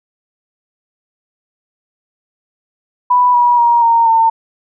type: tone with pitch steps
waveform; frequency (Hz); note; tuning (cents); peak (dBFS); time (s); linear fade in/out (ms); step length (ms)
sine; 987.8 / 966.4 / 945.4 / 924.8 / 904.8; B5 / B5 / A#5 / A#5 / A5; 0 / -38 / +24 / -14 / +48; -7; 3.1-4.3; 10; 240
effects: none